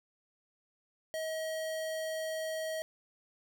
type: tone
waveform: square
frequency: 636 Hz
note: D#5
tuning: 38 cents sharp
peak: -35 dBFS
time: 1.14-2.82 s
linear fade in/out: 0 ms
effects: none